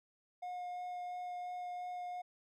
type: tone with vibrato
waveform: triangle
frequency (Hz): 718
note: F5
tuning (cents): +48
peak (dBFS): -38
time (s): 0.42-2.22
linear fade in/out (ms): 10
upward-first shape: sine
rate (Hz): 2.9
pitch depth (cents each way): 8
effects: none